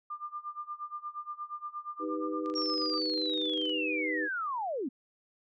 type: tone with tremolo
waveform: sine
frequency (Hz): 1198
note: D6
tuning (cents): +34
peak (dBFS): -34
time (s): 0.1-3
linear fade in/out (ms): 5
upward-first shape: sine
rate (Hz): 8.5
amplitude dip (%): 90
type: chord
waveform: sine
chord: Eb augmented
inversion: none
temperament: equal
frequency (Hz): 311.1 / 392 / 493.9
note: Eb4 / G4 / B4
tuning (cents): 0 / 0 / 0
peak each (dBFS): -34 / -39 / -37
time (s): 1.99-4.29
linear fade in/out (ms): 50
type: click train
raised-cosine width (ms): 0.2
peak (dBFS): -34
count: 32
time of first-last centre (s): 2.46-3.695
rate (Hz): 25.1
type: linear sweep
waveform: sine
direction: down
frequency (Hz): 5600 to 226.3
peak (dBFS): -31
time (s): 2.55-4.89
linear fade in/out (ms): 10
effects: none